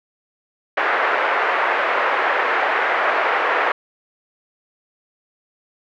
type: band-pass noise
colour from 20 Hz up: white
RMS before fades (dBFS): -19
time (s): 0.77-3.72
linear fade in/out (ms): 5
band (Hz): 440 to 1900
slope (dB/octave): 24
effects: none